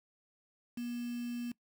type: tone with quantisation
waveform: sine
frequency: 240 Hz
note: B3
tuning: 49 cents flat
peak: -36 dBFS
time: 0.77-1.52 s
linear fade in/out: 5 ms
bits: 8
effects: noise-tail reverb RT60 0.1 s tail -22 dB re dry